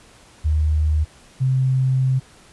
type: tone pair in turn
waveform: sine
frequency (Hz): 76.8 / 130.91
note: D#2 / C3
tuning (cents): -22 / +1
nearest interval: major sixth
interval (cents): 923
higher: second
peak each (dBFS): -15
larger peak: neither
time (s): 0.44-1.05 / 1.4-2.2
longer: second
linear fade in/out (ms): 20
effects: pink hiss -49 dBFS RMS until 2.52 s + resampled to 24000 Hz